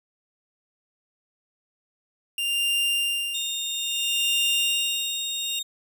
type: tone with tremolo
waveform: 45% pulse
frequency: 2794 Hz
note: F7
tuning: in tune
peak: -21 dBFS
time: 2.38-5.59 s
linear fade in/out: 2 ms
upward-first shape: sine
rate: 0.6 Hz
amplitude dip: 80%
type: tone with pitch glide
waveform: 30% pulse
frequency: 3670 to 3708 Hz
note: A#7 to A#7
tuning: -28 to -10 cents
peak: -25 dBFS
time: 3.34-5.63 s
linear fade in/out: 10 ms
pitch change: +18 cents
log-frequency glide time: 4.52-4.75 s
effects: none